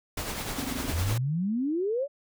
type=noise with tremolo; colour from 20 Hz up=pink; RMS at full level=-32 dBFS; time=0.17-1.18 s; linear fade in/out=5 ms; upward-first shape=sine; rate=9.9 Hz; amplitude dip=40%
type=tone bursts; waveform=sine; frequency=260 Hz; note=C4; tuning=11 cents flat; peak=-29 dBFS; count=8; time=0.58-0.903 s; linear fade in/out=5 ms; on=22 ms; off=21 ms
type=exponential sweep; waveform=sine; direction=up; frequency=73.5 to 590 Hz; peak=-25 dBFS; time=0.9-2.08 s; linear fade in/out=50 ms
effects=none